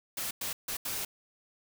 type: noise bursts at uneven times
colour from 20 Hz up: white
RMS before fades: -35 dBFS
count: 4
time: 0.17-0.31 / 0.41-0.53 / 0.68-0.77 / 0.85-1.05 s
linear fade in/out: 5 ms
effects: none